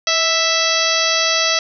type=harmonic tone with a mistuned harmonic; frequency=659.3 Hz; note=E5; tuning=in tune; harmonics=1 / 2 / 3 / 4 / 5 / 6 / 7 / 8 / 9; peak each=-23 / -23 / -23 / -23 / -23 / -23 / -23 / -23 / -23 dBFS; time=0.07-1.59 s; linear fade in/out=2 ms; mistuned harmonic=1; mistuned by=-35 cents; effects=none